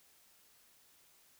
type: silence
effects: white hiss -66 dBFS RMS until 1.39 s